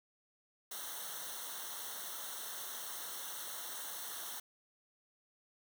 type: noise with comb filter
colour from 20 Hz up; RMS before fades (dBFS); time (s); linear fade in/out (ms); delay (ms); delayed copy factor
white; -44; 0.71-4.4; 5; 0.41; -0.95
effects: none